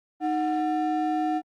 triangle ring-modulated tone, 523.3 Hz, C5, in tune, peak -18 dBFS, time 0.2-1.42 s, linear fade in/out 50 ms, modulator 213 Hz, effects Opus 24 kbps

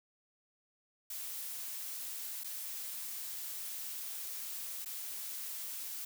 blue noise with dropouts, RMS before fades -42 dBFS, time 1.1-6.05 s, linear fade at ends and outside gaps 5 ms, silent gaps 2.436-2.443 / 4.848-4.858 s, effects none

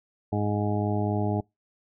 harmonic tone, 103.83 Hz, G#2, in tune, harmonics 1 / 2 / 3 / 4 / 6 / 7 / 8, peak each -27 / -30 / -32 / -33 / -35 / -35 / -36 dBFS, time 0.32-1.41 s, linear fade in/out 10 ms, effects noise-tail reverb RT60 0.2 s tail -26 dB re dry

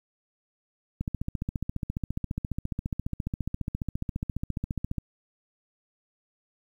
click train, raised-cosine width 5 ms, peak -17 dBFS, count 59, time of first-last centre 1.01-4.983 s, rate 14.6 Hz, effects 9-bit

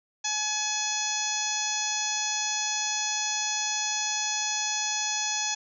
harmonic tone with a mistuned harmonic, 848 Hz, G#5, 36 cents sharp, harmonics 1 / 2 / 3 / 4 / 5 / 6 / 7 / 8, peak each -35 / -38 / -36 / -35 / -38 / -36 / -32 / -32 dBFS, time 0.24-5.55 s, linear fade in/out 10 ms, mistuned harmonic 8, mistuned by -28 cents, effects none

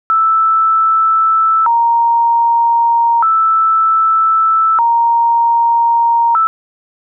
sine tone with vibrato, 1108.7 Hz, C#6, in tune, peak -8 dBFS, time 0.1-6.47 s, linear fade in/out 0 ms, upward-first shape square, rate 0.32 Hz, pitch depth 300 cents each way, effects none

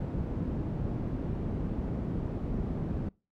white low-pass noise, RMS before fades -33 dBFS, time 0-3.09 s, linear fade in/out 5 ms, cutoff 210 Hz, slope 12 dB/octave, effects noise-tail reverb RT60 0.3 s tail -24 dB re dry

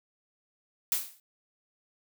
blue noise with exponential decay, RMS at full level -24 dBFS, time 0.92-1.2 s, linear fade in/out 1 ms, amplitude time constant 59 ms, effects none

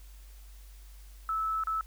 sine tone with dropouts, 1307 Hz, E6, 15 cents flat, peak -28 dBFS, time 1.29-1.81 s, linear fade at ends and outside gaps 1 ms, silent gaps 1.637-1.671 s, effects added 49 Hz sine -47 dBFS peak until 1.86 s + white hiss -60 dBFS RMS until 1.86 s

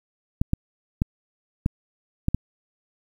clicks, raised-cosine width 5 ms, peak -8 dBFS, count 6, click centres 0.415 / 0.534 / 1.019 / 1.661 / 2.284 / 2.346 s, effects 8-bit

